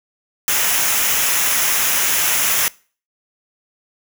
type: noise with comb filter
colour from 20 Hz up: white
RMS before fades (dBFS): -17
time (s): 0.48-2.68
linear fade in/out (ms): 0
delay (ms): 0.23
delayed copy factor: -0.55
effects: noise-tail reverb RT60 0.4 s tail -23 dB re dry